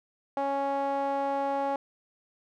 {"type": "tone with band-pass filter", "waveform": "sawtooth", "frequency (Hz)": 277.2, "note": "C#4", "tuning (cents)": 0, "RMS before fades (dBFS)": -29, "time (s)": [0.37, 1.76], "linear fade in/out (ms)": 2, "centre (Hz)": 730, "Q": 5.1, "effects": []}